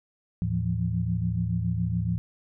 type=tone cluster; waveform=sine; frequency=78.4 / 110.7 / 169.4 / 176.5 Hz; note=D#2 / A2 / E3 / F3; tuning=+14 / +11 / +48 / +19 cents; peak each=-33 / -27 / -29 / -33 dBFS; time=0.42-2.18 s; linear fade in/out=0 ms; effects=none